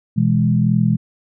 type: chord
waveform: sine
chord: E major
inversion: second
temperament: equal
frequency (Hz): 123.47 / 164.81 / 207.7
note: B2 / E3 / G#3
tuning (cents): 0 / 0 / 0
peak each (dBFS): -17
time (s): 0.16-0.97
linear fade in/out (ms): 20
effects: none